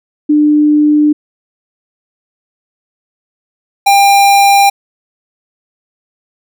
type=tone pair in turn; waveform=sine / square; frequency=298.9 / 798 Hz; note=D4 / G5; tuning=+31 / +31 cents; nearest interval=octave + perfect fourth; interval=1700 cents; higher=second; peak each=-5 dBFS; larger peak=neither; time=0.29-1.13 / 3.86-4.7 s; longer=neither; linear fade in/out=10 ms; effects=none